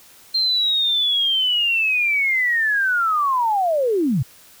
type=linear sweep; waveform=sine; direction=down; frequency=4186 to 107.7 Hz; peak=-16 dBFS; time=0.34-4.23 s; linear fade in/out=10 ms; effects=white hiss -48 dBFS RMS until 4.6 s